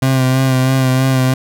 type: tone with vibrato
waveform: 30% pulse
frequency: 130.81 Hz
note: C3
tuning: in tune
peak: -8 dBFS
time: 0.02-1.34 s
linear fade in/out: 5 ms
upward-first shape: sine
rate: 3.1 Hz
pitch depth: 28 cents each way
effects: none